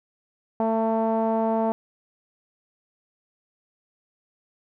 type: tone with low-pass filter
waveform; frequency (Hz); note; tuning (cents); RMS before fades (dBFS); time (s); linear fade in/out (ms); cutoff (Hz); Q
sawtooth; 223.5; A3; +27; -23; 0.6-1.72; 0; 790; 6
effects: none